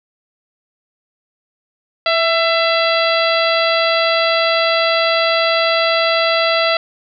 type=harmonic tone with a mistuned harmonic; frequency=670 Hz; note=E5; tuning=28 cents sharp; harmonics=1 / 2 / 3 / 4 / 5 / 6 / 7; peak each=-16 / -19 / -21 / -22 / -23 / -24 / -24 dBFS; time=2.06-6.77 s; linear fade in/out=2 ms; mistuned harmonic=1; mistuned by=-31 cents; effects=none